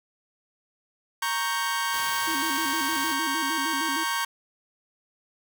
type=chord; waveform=sawtooth; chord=G diminished; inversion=first; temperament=equal; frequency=932.3 / 1108.7 / 1568 Hz; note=Bb5 / Db6 / G6; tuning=0 / 0 / 0 cents; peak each=-26 dBFS; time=1.22-4.25 s; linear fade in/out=5 ms
type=noise; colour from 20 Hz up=white; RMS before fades=-37 dBFS; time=1.93-3.14 s; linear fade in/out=10 ms
type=tone with vibrato; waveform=sine; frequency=300 Hz; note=D4; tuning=37 cents sharp; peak=-32 dBFS; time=2.27-4.04 s; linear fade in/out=10 ms; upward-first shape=square; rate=6.5 Hz; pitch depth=140 cents each way
effects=none